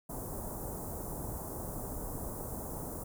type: band-stop noise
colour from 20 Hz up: pink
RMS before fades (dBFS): -40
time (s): 0.09-3.04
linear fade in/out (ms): 10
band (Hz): 1000 to 8600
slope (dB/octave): 24
effects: none